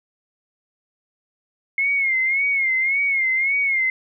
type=tone with vibrato; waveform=sine; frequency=2153 Hz; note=C7; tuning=49 cents sharp; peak=-17 dBFS; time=1.78-3.9 s; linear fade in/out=2 ms; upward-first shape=sine; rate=1.8 Hz; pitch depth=79 cents each way; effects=none